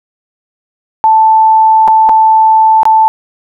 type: tone with dropouts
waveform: sine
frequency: 880 Hz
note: A5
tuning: in tune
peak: -3 dBFS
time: 1.04-3.08 s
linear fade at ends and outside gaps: 0 ms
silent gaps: 1.877-1.882 / 2.09-2.094 / 2.832-2.854 s
effects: none